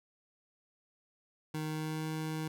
25% pulse tone with pitch glide, 155.2 to 157.18 Hz, D#3 to D#3, -4 to +18 cents, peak -31 dBFS, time 1.54-2.48 s, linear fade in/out 5 ms, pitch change +22 cents, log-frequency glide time 1.64-2.08 s, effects none

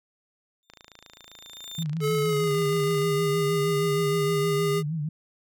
35% pulse tone with exponential growth, 3602 Hz, A7, 40 cents sharp, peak -31 dBFS, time 0.63-1.83 s, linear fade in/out 0 ms, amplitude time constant 260 ms
click train, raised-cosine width 0.2 ms, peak -28 dBFS, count 65, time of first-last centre 0.7-3.019 s, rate 27.6 Hz
sine tone with vibrato, 155.56 Hz, D#3, in tune, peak -26 dBFS, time 1.78-5.09 s, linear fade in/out 5 ms, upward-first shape triangle, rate 6.4 Hz, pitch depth 130 cents each way
square tone with pitch glide, 430.4 to 406.7 Hz, A4 to G#4, -38 to -36 cents, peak -24 dBFS, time 2-4.83 s, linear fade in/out 50 ms, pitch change -98 cents, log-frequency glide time 2.2-2.56 s
effects none

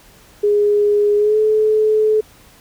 sine tone with pitch glide, 413.6 to 431.2 Hz, G#4 to A4, -7 to -35 cents, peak -11 dBFS, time 0.43-2.21 s, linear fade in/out 10 ms, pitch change +72 cents, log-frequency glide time 1.17-1.38 s, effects pink hiss -47 dBFS RMS until 2.6 s

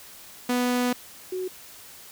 sawtooth / sine tone pair in turn, 246.9 / 369.9 Hz, B3 / F#4, 0 / 0 cents, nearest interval perfect fifth, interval 700 cents, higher second, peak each -18 / -27 dBFS, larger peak first, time 0.49-0.93 / 1.32-1.48 s, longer first, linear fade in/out 5 ms, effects white hiss -46 dBFS RMS until 2.11 s

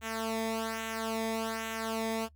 sawtooth tone with flanger, 223.7 Hz, A3, 29 cents sharp, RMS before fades -34 dBFS, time 0.01-2.29 s, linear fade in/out 50 ms, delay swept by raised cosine 0.2 to 0.7 ms, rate 1.2 Hz, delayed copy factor -0.8, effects noise-tail reverb RT60 0.1 s tail -22 dB re dry + added 74 Hz sine -56 dBFS peak until 2.35 s

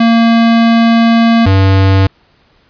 square tone pair in turn, 230 / 96.34 Hz, A#3 / G2, -23 / -30 cents, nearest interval octave + minor third, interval 1507 cents, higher first, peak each -6 dBFS, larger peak neither, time 0-1.46 / 1.46-2.07 s, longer first, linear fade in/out 5 ms, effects pink hiss -51 dBFS RMS until 2.69 s + resampled to 11025 Hz

